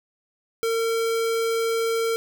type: tone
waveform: square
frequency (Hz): 455.6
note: A#4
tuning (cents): -40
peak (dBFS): -22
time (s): 0.63-2.16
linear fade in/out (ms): 0
effects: none